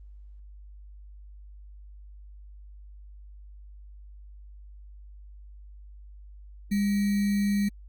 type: tone with sample-and-hold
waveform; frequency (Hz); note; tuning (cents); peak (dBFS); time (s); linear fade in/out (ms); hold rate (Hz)
sine; 202.3; G#3; -45; -22; 6.71-7.69; 10; 2100
effects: added 50 Hz sine -44 dBFS peak until 7.88 s + Opus 32 kbps